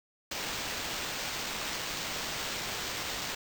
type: noise with sample-and-hold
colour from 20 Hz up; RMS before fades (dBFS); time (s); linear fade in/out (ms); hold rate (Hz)
white; -36; 0.31-3.35; 5; 11025
effects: none